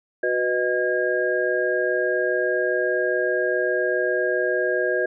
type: tone cluster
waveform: sine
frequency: 367.8 / 495.1 / 620 / 1626 Hz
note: F#4 / B4 / D#5 / G#6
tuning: -10 / +4 / -6 / -37 cents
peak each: -25 dBFS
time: 0.23-5.06 s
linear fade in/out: 5 ms
effects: none